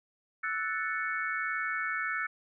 sine chord, F# minor seventh, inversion third, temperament equal, 1318.5 / 1480 / 1760 / 2217 Hz, E6 / F#6 / A6 / C#7, 0 / 0 / 0 / 0 cents, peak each -36 / -35 / -35 / -37 dBFS, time 0.43-2.27 s, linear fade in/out 10 ms, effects none

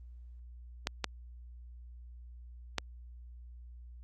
clicks, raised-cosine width 0.2 ms, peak -13 dBFS, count 3, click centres 0.871 / 1.043 / 2.783 s, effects added 60 Hz sine -47 dBFS peak until 4.03 s + Opus 32 kbps

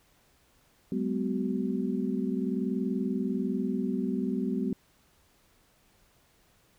sine tone cluster, 191 / 211.5 / 252.2 / 377.6 Hz, G3 / G#3 / B3 / F#4, -45 / +32 / +36 / +35 cents, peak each -32 / -33 / -31 / -36 dBFS, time 0.92-4.73 s, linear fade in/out 2 ms, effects pink hiss -65 dBFS RMS until 6.78 s

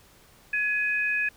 sine tone pair together, 1690 / 2507 Hz, G#6 / D#7, +30 / +12 cents, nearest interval perfect fifth, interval 682 cents, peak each -26 dBFS, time 0.53-1.29 s, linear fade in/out 5 ms, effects pink hiss -56 dBFS RMS until 1.36 s

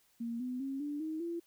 sine tone with pitch steps, 233.1 / 251.3 / 270.9 / 292 / 314.8 / 339.3 Hz, A#3 / B3 / C#4 / D4 / D#4 / F4, 0 / +30 / -40 / -10 / +20 / -50 cents, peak -35 dBFS, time 0.2-1.4 s, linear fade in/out 10 ms, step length 200 ms, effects white hiss -70 dBFS RMS until 1.46 s

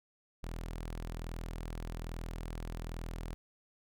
sawtooth tone, 41.2 Hz, E1, in tune, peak -35 dBFS, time 0.43-3.34 s, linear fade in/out 0 ms, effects none

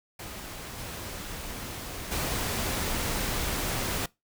pink noise with level steps, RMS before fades -40 / -38 / -30 dBFS, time 0.19-4.06 s, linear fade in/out 5 ms, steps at 0.78 / 2.11 s, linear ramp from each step 10 ms, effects noise-tail reverb RT60 0.2 s tail -22 dB re dry

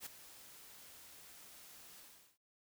white noise with ADSR envelope, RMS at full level -44 dBFS, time 0-2.38 s, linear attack 62 ms, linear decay 7 ms, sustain -13 dB, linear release 380 ms, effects none

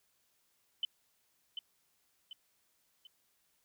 sine tone with echo, 3046 Hz, F#7, 50 cents sharp, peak -30 dBFS, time 0.83-0.85 s, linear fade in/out 2 ms, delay 740 ms, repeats 3, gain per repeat -7 dB, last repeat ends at 3.07 s, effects white hiss -75 dBFS RMS until 3.64 s

